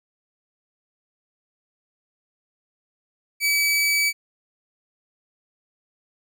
sawtooth tone, 2291 Hz, D7, 44 cents flat, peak -15 dBFS, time 3.4-4.13 s, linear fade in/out 50 ms, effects none

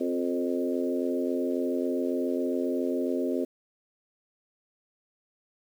harmonic tone with a mistuned harmonic, 87.31 Hz, F2, in tune, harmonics 3 / 4 / 5 / 6 / 7, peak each -29 / -31 / -33 / -35 / -36 dBFS, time 0-3.45 s, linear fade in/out 10 ms, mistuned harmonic 4, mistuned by +19 cents, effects 9-bit

